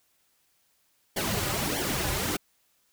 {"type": "noise with flanger", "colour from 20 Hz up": "pink", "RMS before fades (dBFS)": -29, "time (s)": [1.16, 2.37], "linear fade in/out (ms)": 10, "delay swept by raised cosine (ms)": [0.77, 4.47], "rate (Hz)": 1.6, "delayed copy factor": -0.8, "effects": ["white hiss -69 dBFS RMS until 2.92 s"]}